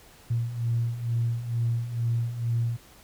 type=beating tone pair; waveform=sine; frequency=115.6 / 117.8 Hz; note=A#2 / A#2; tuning=-14 / +19 cents; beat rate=2.2 Hz; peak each=-30 / -25 dBFS; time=0.3-2.77 s; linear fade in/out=10 ms; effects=tanh soft clip ceiling -17 dBFS + pink hiss -53 dBFS RMS until 3.03 s